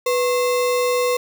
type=tone with sample-and-hold; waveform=sine; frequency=493.9 Hz; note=B4; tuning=in tune; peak=-16 dBFS; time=0.06-1.17 s; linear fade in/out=5 ms; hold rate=1575 Hz; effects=none